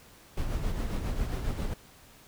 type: noise with tremolo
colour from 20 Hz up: brown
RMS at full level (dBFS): -29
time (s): 0.37-1.74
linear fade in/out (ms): 5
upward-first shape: sine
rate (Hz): 7.4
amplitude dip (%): 45
effects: pink hiss -55 dBFS RMS until 2.27 s